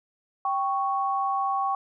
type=tone pair together; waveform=sine; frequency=784 / 1108.7 Hz; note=G5 / C#6; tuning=0 / 0 cents; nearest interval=tritone; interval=600 cents; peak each=-26 dBFS; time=0.45-1.75 s; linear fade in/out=2 ms; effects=none